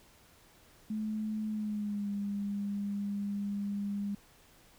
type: tone with pitch glide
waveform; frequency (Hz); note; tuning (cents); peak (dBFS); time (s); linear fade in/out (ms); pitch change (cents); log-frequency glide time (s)
sine; 215.4 to 202.1; A3 to G#3; -37 to -47; -32; 0.9-4.15; 5; -110; 1.48-2.1
effects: pink hiss -61 dBFS RMS until 4.78 s